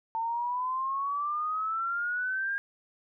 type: exponential sweep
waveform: sine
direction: up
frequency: 896 to 1624 Hz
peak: -28 dBFS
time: 0.15-2.58 s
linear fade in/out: 0 ms
effects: none

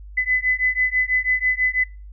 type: beating tone pair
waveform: sine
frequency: 2008 / 2014.1 Hz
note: B6 / B6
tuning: +28 / +33 cents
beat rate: 6.1 Hz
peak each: -21 dBFS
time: 0.17-1.84 s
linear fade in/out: 10 ms
effects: noise-tail reverb RT60 0.3 s tail -22 dB re dry + added 50 Hz sine -36 dBFS peak until 2.12 s

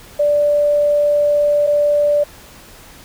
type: tone pair in turn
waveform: sine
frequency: 586 / 586 Hz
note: D5 / D5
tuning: -4 / -4 cents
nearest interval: unison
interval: 0 cents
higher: neither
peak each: -11 / -11 dBFS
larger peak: neither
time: 0.19-1.67 / 1.67-2.24 s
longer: first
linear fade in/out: 10 ms
effects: pink hiss -41 dBFS RMS until 3.04 s

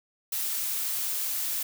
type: noise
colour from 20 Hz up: blue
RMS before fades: -30 dBFS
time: 0.32-1.63 s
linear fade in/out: 5 ms
effects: none

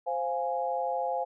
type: chord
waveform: sine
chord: F minor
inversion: second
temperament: equal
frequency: 523.3 / 698.5 / 830.6 Hz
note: C5 / F5 / Ab5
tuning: 0 / 0 / 0 cents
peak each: -32 dBFS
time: 0.06-1.25 s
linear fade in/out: 20 ms
effects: none

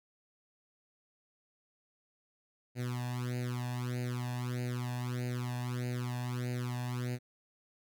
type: tone with flanger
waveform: sawtooth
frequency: 123.47 Hz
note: B2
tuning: in tune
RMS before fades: -36 dBFS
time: 2.75-7.19 s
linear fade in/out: 50 ms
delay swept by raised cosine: 0.44 to 1.16 ms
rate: 1.6 Hz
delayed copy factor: +0.95
effects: none

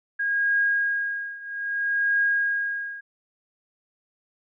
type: tone with tremolo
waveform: sine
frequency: 1633 Hz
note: G#6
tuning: 30 cents flat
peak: -18 dBFS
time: 0.19-3.01 s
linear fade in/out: 10 ms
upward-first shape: triangle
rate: 0.62 Hz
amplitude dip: 90%
effects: none

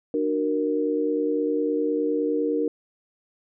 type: chord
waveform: sine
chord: D augmented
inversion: none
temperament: equal with one note detuned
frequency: 300.2 / 370 / 466.2 Hz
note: D4 / F#4 / A#4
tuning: +38 / 0 / 0 cents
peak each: -25 / -30 / -24 dBFS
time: 0.14-2.68 s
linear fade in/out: 2 ms
effects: none

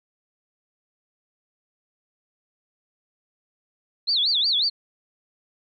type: tone with vibrato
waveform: sine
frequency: 3951 Hz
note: B7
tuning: in tune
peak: -18 dBFS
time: 4.07-4.7 s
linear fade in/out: 20 ms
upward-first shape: sine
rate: 5.5 Hz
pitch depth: 290 cents each way
effects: MP3 96 kbps

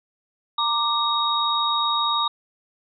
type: tone cluster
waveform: sine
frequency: 926 / 1179 / 3761 Hz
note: A#5 / D6 / A#7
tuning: -12 / +6 / +15 cents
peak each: -26 / -23 / -23 dBFS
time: 0.58-2.28 s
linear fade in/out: 5 ms
effects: none

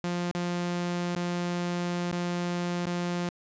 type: tone with dropouts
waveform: sawtooth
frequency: 175.4 Hz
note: F3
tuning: 8 cents sharp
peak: -24 dBFS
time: 0.04-3.29 s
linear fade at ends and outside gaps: 0 ms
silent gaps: 0.313-0.35 / 1.15-1.162 / 2.115-2.126 / 2.857-2.867 s
effects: resampled to 16000 Hz + 11-bit

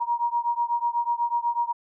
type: beating tone pair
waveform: sine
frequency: 944 / 952.1 Hz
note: A#5 / A#5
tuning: +22 / +36 cents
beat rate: 8.1 Hz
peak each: -25 / -26 dBFS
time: 0-1.73 s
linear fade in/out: 20 ms
effects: none

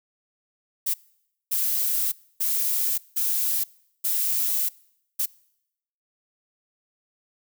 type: noise bursts at uneven times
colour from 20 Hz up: violet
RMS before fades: -24 dBFS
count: 6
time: 0.86-0.94 / 1.51-2.12 / 2.4-2.98 / 3.16-3.64 / 4.04-4.69 / 5.19-5.26 s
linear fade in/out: 10 ms
effects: noise-tail reverb RT60 0.8 s tail -24 dB re dry

